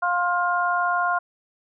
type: harmonic tone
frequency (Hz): 353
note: F4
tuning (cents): +19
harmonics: 2 / 3 / 4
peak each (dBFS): -24 / -24 / -24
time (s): 0.02-1.19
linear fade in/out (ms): 10
effects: none